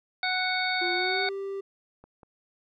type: harmonic tone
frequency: 740 Hz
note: F#5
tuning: in tune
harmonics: 1 / 2 / 3 / 5 / 6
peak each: -31 / -31 / -30 / -34 / -34 dBFS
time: 0.23-1.29 s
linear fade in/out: 2 ms
type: tone with pitch glide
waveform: triangle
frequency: 352 to 392.8 Hz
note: F4 to G4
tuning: +14 to +4 cents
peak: -29 dBFS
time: 0.81-1.61 s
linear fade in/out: 10 ms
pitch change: +190 cents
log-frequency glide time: 0.94-1.23 s
type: clicks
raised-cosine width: 1 ms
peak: -36 dBFS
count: 2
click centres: 2.04 / 2.232 s
effects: none